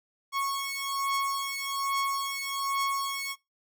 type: beating tone pair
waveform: sawtooth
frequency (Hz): 1101 / 1102.2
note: C#6 / C#6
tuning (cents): -12 / -10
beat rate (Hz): 1.2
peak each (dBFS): -28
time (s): 0.32-3.36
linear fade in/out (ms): 50
effects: noise-tail reverb RT60 0.2 s tail -22 dB re dry